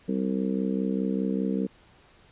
harmonic tone, 65 Hz, C2, 11 cents flat, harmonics 3 / 4 / 5 / 6 / 7 / 8, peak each -27 / -30 / -34 / -41 / -33 / -42 dBFS, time 0.08-1.67 s, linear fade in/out 10 ms, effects pink hiss -57 dBFS RMS until 2.31 s + resampled to 8000 Hz

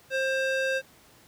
square tone with band-pass filter, 530 Hz, C5, 22 cents sharp, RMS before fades -27 dBFS, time 0.1-0.82 s, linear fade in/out 50 ms, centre 1700 Hz, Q 0.79, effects pink hiss -56 dBFS RMS until 1.27 s + high-pass 80 Hz 12 dB/octave

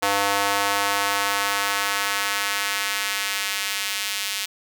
square tone with high-pass filter sweep, 100.3 Hz, G2, 40 cents sharp, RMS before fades -24 dBFS, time 0.02-4.46 s, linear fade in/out 10 ms, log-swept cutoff 720 to 2900 Hz, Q 1, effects none

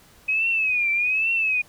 sine tone with vibrato, 2523 Hz, D#7, 23 cents sharp, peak -19 dBFS, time 0.28-1.62 s, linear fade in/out 10 ms, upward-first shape triangle, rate 1.2 Hz, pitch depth 140 cents each way, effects pink hiss -53 dBFS RMS until 1.68 s

